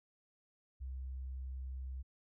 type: tone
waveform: sine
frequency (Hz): 65.1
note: C2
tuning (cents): -8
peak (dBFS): -40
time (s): 0.8-2.03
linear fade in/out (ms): 20
effects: none